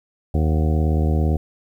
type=harmonic tone with a mistuned harmonic; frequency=77.78 Hz; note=D#2; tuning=in tune; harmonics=1 / 2 / 3 / 4 / 5 / 6 / 7 / 9 / 10; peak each=-17 / -23 / -27 / -29 / -31 / -33 / -34 / -36 / -37 dBFS; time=0.34-1.37 s; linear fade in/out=5 ms; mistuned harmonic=10; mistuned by=-65 cents; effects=9-bit